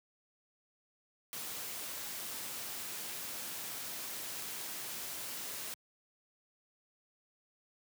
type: noise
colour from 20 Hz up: white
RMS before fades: -42 dBFS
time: 1.33-5.74 s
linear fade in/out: 0 ms
effects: high-pass 100 Hz 12 dB/octave